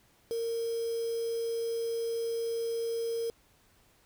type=tone with quantisation; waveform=sine; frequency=461.2 Hz; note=A#4; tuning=19 cents flat; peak=-30 dBFS; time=0.31-3.3 s; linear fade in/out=0 ms; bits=7; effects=pink hiss -65 dBFS RMS until 4.05 s